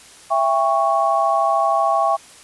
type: chord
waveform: sine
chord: C# diminished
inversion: first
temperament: just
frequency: 665.2 / 798.3 / 1108.7 Hz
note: E5 / G5 / C#6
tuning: +16 / +31 / 0 cents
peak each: -19 dBFS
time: 0.3-2.17 s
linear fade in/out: 20 ms
effects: white hiss -44 dBFS RMS until 2.43 s + resampled to 24000 Hz